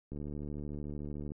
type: click train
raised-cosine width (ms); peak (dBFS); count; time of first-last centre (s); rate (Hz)
3; -29; 89; 0.12-1.319; 73.4
effects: none